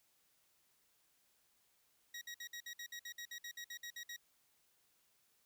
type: tone bursts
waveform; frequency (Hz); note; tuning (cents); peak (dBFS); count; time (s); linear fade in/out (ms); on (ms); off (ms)
20% pulse; 1899; A#6; +32; -40; 16; 2.14-4.164; 5; 74; 56
effects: white hiss -75 dBFS RMS until 5.45 s